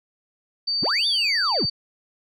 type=tone; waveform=sine; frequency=4600 Hz; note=D8; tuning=37 cents flat; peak=-21 dBFS; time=0.67-1.7 s; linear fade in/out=10 ms
type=linear two-way sweep; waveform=triangle; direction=up then down; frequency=55 to 3649 to 55 Hz; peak=-21 dBFS; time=0.82-1.66 s; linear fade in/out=10 ms; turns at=1.07 s
effects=none